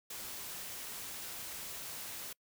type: noise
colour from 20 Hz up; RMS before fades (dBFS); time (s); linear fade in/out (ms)
white; -44; 0.1-2.33; 5
effects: noise-tail reverb RT60 0.1 s tail -26 dB re dry